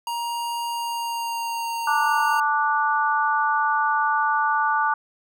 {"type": "tone with pitch glide", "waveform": "square", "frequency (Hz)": [941, 925.4], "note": ["A#5", "A#5"], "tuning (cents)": [16, -13], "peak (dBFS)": -26, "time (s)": [0.07, 2.4], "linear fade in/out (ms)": 2, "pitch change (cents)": -29, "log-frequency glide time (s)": [0.68, 1.68]}
{"type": "harmonic tone", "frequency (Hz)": 293.7, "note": "D4", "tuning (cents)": 0, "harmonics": [3, 4, 5], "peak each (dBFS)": [-22, -23, -24], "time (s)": [1.87, 4.94], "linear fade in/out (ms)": 5}
{"effects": []}